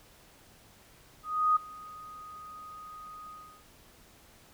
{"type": "tone with ADSR envelope", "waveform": "sine", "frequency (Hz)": 1244.5, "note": "D#6", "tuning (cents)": 0, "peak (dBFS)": -20, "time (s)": [1.23, 3.65], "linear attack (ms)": 330, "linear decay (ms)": 11, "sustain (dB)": -23, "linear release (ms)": 350, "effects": ["pink hiss -58 dBFS RMS until 4.53 s"]}